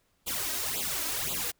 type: noise with flanger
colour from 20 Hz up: white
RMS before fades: -32 dBFS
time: 0.26-1.52 s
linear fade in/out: 20 ms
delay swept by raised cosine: 0.26 to 3.16 ms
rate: 1.9 Hz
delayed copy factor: +0.95
effects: pink hiss -71 dBFS RMS until 1.59 s